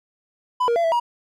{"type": "tone with pitch steps", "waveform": "triangle", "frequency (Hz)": [999, 470.7, 679, 659, 954], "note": ["B5", "A#4", "F5", "E5", "A#5"], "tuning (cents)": [20, 17, -49, -1, 40], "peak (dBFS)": -15, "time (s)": [0.6, 1], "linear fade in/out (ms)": 10, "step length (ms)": 80, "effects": []}